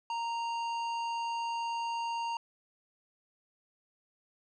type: tone with hard clipping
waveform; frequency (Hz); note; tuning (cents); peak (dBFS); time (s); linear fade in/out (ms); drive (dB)
sine; 929; A#5; -6; -34; 0.1-2.37; 2; 11
effects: resampled to 22050 Hz